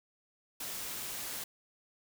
white noise, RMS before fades -40 dBFS, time 0.6-1.44 s, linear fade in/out 5 ms, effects none

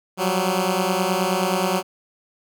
10% pulse beating tone pair, 181.3 / 190.8 Hz, F#3 / G3, -35 / -47 cents, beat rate 9.5 Hz, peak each -14 dBFS, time 0.17-1.83 s, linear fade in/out 50 ms, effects none

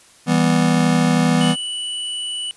square chord, E minor, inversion none, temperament just, 164.81 / 197.78 / 247.2 Hz, E3 / G3 / B3, 0 / +16 / +2 cents, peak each -18 / -21 / -18 dBFS, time 0.26-1.56 s, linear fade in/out 50 ms
square tone, 2960 Hz, F#7, in tune, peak -24 dBFS, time 1.41-2.51 s, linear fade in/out 0 ms
effects white hiss -49 dBFS RMS until 2.56 s + resampled to 24000 Hz

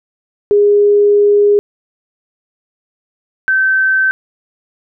sine tone pair in turn, 410.6 / 1543.5 Hz, G#4 / G6, -20 / -27 cents, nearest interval octave + major seventh, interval 2293 cents, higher second, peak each -6 / -9 dBFS, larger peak first, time 0.51-1.59 / 3.48-4.11 s, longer first, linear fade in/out 0 ms, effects none

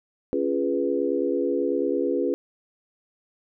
sine chord, C# dominant seventh, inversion none, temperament equal with one note detuned, 277.2 / 345.6 / 415.3 / 493.9 Hz, C#4 / E#4 / G#4 / B4, 0 / -18 / 0 / 0 cents, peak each -27 dBFS, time 0.33-2.34 s, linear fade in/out 0 ms, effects none

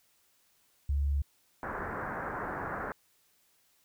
sine tone, 70.8 Hz, C#2, 37 cents sharp, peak -26 dBFS, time 0.89-1.22 s, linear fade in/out 5 ms
white low-pass noise, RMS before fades -37 dBFS, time 1.63-2.92 s, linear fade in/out 0 ms, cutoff 1700 Hz, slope 48 dB/octave
effects white hiss -69 dBFS RMS until 3.84 s

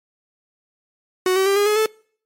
45% pulse tone with pitch steps, 370 / 382.4 / 395.2 / 408.4 / 422.1 / 436.2 Hz, F#4 / G4 / G4 / G#4 / G#4 / A4, 0 / -43 / +14 / -29 / +28 / -15 cents, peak -15 dBFS, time 1.26-1.86 s, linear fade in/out 2 ms, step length 100 ms, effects noise-tail reverb RT60 0.5 s tail -24 dB re dry + MP3 64 kbps

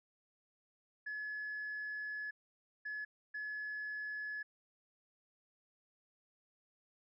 sine tone bursts at uneven times, 1705 Hz, G#6, 45 cents sharp, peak -38 dBFS, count 3, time 1.06-2.31 / 2.85-3.05 / 3.34-4.43 s, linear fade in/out 10 ms, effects tanh soft clip ceiling -36 dBFS

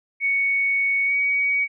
sine tone with pitch glide, 2225 to 2255 Hz, C#7 to C#7, +6 to +29 cents, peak -18 dBFS, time 0.2-1.68 s, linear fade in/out 50 ms, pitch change +23 cents, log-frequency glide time 1.05-1.14 s, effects none

